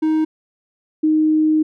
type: tone pair in turn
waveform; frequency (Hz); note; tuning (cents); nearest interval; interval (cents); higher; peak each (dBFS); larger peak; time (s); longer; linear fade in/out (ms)
triangle / sine; 313.5 / 310.6; D#4 / D#4; +13 / -3; unison; 16; first; -12; neither; 0.02-0.25 / 1.03-1.63; second; 10
effects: none